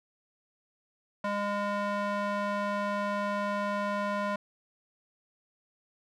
square tone with band-pass filter, 204 Hz, G#3, 31 cents flat, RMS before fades -31 dBFS, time 1.24-4.36 s, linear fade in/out 5 ms, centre 1000 Hz, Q 1.2, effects none

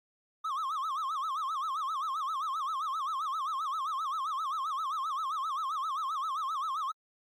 triangle tone with vibrato, 1174.7 Hz, D6, in tune, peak -29 dBFS, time 0.44-6.92 s, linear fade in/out 10 ms, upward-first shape sine, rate 7.6 Hz, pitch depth 200 cents each way, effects AAC 64 kbps

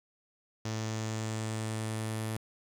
sawtooth tone with low-pass filter sweep, 110 Hz, A2, in tune, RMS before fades -35 dBFS, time 0.65-2.37 s, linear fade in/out 5 ms, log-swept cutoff 6000 to 11000 Hz, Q 3.2, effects 9-bit

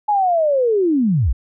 sine linear sweep, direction down, 853 to 43.92 Hz, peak -13 dBFS, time 0.08-1.33 s, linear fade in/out 10 ms, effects none

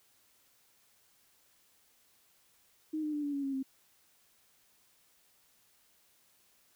sine tone with pitch steps, 311.1 / 303.1 / 295.3 / 287.8 / 280.4 / 273.2 / 266.2 Hz, D#4 / D#4 / D4 / D4 / C#4 / C#4 / C4, 0 / -45 / +10 / -35 / +20 / -25 / +30 cents, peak -32 dBFS, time 2.93-3.63 s, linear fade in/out 10 ms, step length 100 ms, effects white hiss -68 dBFS RMS until 6.75 s

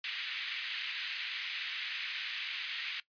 pink band-pass noise, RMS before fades -39 dBFS, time 0.04-3 s, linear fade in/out 2 ms, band 2000 to 3800 Hz, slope 24 dB/octave, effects noise-tail reverb RT60 0.1 s tail -18 dB re dry + resampled to 11025 Hz

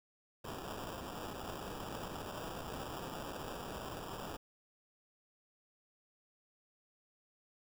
white noise with sample-and-hold, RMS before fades -44 dBFS, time 0.44-4.37 s, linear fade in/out 10 ms, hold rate 2100 Hz, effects none

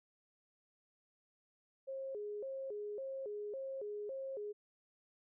sine tone with vibrato, 472.3 Hz, A#4, 23 cents sharp, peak -40 dBFS, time 1.87-4.53 s, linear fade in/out 20 ms, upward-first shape square, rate 1.8 Hz, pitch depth 220 cents each way, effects none

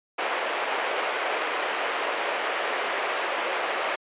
pink band-pass noise, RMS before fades -28 dBFS, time 0.18-3.96 s, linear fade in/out 10 ms, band 450 to 2900 Hz, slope 24 dB/octave, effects resampled to 8000 Hz

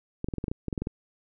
clicks, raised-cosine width 3 ms, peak -17 dBFS, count 12, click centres 0.244 / 0.286 / 0.338 / 0.383 / 0.441 / 0.482 / 0.515 / 0.683 / 0.728 / 0.778 / 0.82 / 0.871 s, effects none

